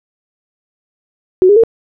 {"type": "tone with pitch steps", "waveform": "sine", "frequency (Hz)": [370, 410.5, 455.5], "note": ["F#4", "G#4", "A#4"], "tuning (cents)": [0, -20, -40], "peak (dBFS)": -4, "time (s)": [1.42, 1.636], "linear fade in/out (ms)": 0, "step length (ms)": 72, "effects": []}